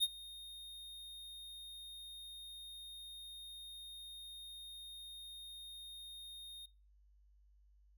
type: tone with ADSR envelope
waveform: square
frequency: 3696 Hz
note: A#7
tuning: 16 cents flat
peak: -28 dBFS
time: 0-6.66 s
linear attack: 32 ms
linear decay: 39 ms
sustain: -21 dB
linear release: 7 ms
effects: noise-tail reverb RT60 0.3 s tail -21 dB re dry + added 50 Hz sine -64 dBFS peak until 7.97 s